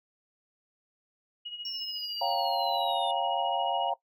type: tone with tremolo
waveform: sine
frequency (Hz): 2895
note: F#7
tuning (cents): -38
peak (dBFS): -35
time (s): 1.45-3.9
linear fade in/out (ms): 10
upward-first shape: sine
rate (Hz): 14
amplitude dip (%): 65
type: exponential sweep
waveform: triangle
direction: down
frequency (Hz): 5490 to 3566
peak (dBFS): -34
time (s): 1.65-3.11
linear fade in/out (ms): 2
type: chord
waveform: sine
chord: G half-diminished seventh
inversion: second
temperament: equal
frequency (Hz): 554.4 / 698.5 / 784 / 932.3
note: Db5 / F5 / G5 / Bb5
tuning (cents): 0 / 0 / 0 / 0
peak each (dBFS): -35 / -31 / -31 / -32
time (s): 2.21-3.94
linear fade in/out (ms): 5
effects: noise-tail reverb RT60 0.1 s tail -18 dB re dry